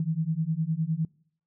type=beating tone pair; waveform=sine; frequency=155.5 / 165.3 Hz; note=D#3 / E3; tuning=-1 / +5 cents; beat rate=9.8 Hz; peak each=-28 / -28 dBFS; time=0-1.05 s; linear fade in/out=2 ms; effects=noise-tail reverb RT60 0.6 s tail -24 dB re dry

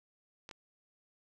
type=clicks; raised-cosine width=0.2 ms; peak=-29 dBFS; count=2; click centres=0.491 / 0.512 s; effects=none

